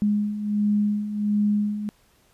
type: beating tone pair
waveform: sine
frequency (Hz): 206.7 / 208.1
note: G#3 / G#3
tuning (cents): -8 / +4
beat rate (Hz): 1.4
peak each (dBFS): -27 / -21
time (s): 0.02-1.89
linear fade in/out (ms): 0
effects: pink hiss -61 dBFS RMS until 2.33 s + resampled to 32000 Hz